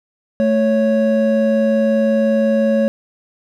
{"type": "tone pair together", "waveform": "triangle", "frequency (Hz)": [220, 554.4], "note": ["A3", "C#5"], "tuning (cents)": [0, 0], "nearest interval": "octave + major third", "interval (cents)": 1600, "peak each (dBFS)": -13, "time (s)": [0.4, 2.88], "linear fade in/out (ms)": 0, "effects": []}